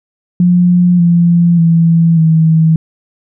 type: tone with pitch steps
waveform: sine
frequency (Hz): 177.4 / 171.65 / 166.09 / 160.72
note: F3 / F3 / E3 / E3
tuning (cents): +27 / -30 / +13 / -44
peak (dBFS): -5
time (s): 0.4-2.76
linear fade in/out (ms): 2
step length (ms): 590
effects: none